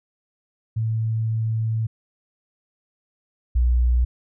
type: tone pair in turn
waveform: sine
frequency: 111.6 / 60.74 Hz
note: A2 / B1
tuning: +25 / -28 cents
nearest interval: major seventh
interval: 1053 cents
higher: first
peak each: -20 / -15 dBFS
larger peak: second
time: 0.76-1.87 / 3.55-4.05 s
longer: first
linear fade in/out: 10 ms
effects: none